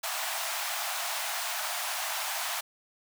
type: high-pass noise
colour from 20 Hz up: pink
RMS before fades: -33 dBFS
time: 0.03-2.61 s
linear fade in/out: 10 ms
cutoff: 630 Hz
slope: 96 dB/octave
effects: none